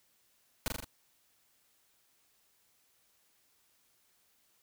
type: noise with echo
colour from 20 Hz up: pink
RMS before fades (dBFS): -32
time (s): 0.66-0.68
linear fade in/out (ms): 0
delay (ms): 41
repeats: 4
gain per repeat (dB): -3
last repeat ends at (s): 0.844
effects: white hiss -71 dBFS RMS until 4.62 s